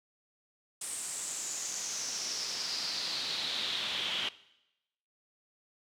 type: noise with band-pass filter sweep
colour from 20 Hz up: brown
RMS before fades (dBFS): -36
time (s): 0.81-4.29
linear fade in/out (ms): 5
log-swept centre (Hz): 8700 to 3100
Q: 5.1
effects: noise-tail reverb RT60 0.9 s tail -19 dB re dry + high-pass 150 Hz 12 dB/octave